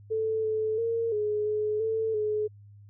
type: tone with pitch steps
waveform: sine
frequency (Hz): 440.3 / 435.4 / 459.2 / 420.8 / 424.8 / 443.6 / 424.8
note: A4 / A4 / A#4 / G#4 / G#4 / A4 / G#4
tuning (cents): +1 / -18 / -26 / +23 / +39 / +14 / +39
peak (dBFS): -25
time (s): 0.1-2.48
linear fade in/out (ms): 20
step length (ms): 340
effects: added 102 Hz sine -48 dBFS peak until 2.89 s